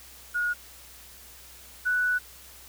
sine tone pair in turn, 1445 / 1481.3 Hz, F#6 / F#6, -41 / +2 cents, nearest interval unison, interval 43 cents, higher second, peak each -24 / -22 dBFS, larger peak second, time 0.34-0.54 / 1.85-2.19 s, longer second, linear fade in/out 20 ms, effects added 63 Hz sine -55 dBFS peak until 2.68 s + white hiss -49 dBFS RMS until 2.68 s

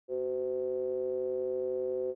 triangle ring-modulated tone, 67 Hz, C2, 42 cents sharp, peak -25 dBFS, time 0.08-2.15 s, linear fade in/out 50 ms, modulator 444 Hz, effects none

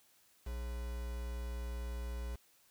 triangle tone with quantisation, 60 Hz, B1, 49 cents flat, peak -36 dBFS, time 0.46-2.36 s, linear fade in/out 10 ms, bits 8, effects white hiss -68 dBFS RMS until 2.7 s

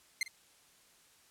sawtooth tone with echo, 2093 Hz, C7, in tune, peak -26 dBFS, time 0.21-0.23 s, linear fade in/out 2 ms, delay 50 ms, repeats 1, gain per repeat -15 dB, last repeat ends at 0.28 s, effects white hiss -64 dBFS RMS until 1.3 s + low-pass 11000 Hz 12 dB/octave

